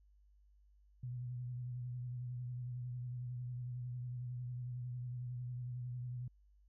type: tone with vibrato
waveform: sine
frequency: 123.47 Hz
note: B2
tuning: in tune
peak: -40 dBFS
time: 1.03-6.28 s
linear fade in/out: 5 ms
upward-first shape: triangle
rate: 11 Hz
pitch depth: 43 cents each way
effects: added 50 Hz sine -64 dBFS peak until 6.68 s